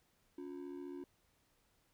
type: ring-modulated tone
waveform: triangle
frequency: 318.5 Hz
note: D#4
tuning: 41 cents sharp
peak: -39 dBFS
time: 0.38-1.04 s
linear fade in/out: 2 ms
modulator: 37.4 Hz
effects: pink hiss -75 dBFS RMS until 1.93 s